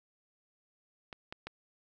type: clicks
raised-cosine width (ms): 0.3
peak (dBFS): -27 / -25 / -24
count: 3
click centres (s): 1.128 / 1.325 / 1.47
effects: none